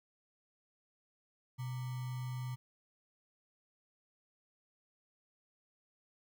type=tone with sample-and-hold; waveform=sine; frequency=125.9 Hz; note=B2; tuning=34 cents sharp; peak=-37 dBFS; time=1.58-2.56 s; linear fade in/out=20 ms; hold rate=1050 Hz; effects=none